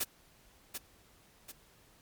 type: noise with echo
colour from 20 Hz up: white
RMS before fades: -32 dBFS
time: 0-0.04 s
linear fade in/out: 10 ms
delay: 740 ms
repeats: 2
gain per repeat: -7 dB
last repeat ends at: 1.52 s
effects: pink hiss -63 dBFS RMS until 2.01 s + MP3 96 kbps